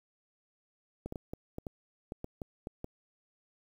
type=clicks; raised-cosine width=2 ms; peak=-25 dBFS; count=11; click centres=1.06 / 1.124 / 1.158 / 1.335 / 1.584 / 1.668 / 2.121 / 2.244 / 2.418 / 2.671 / 2.844 s; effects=9-bit